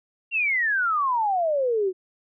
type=exponential sweep; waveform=sine; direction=down; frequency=2794 to 359.2 Hz; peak=-20 dBFS; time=0.31-1.93 s; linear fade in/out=50 ms; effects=none